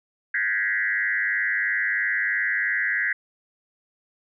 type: tone with frequency modulation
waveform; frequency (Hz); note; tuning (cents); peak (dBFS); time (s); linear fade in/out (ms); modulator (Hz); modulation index
sine; 1800; A6; +39; -21; 0.34-3.13; 5; 103; 2.3
effects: none